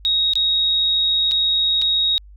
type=tone with dropouts; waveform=sine; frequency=3773 Hz; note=A#7; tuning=20 cents sharp; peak=-15 dBFS; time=0.05-2.18 s; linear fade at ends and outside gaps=0 ms; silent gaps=0.335-0.355 / 1.312-1.318 / 1.816-1.821 s; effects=added 50 Hz sine -40 dBFS peak until 2.36 s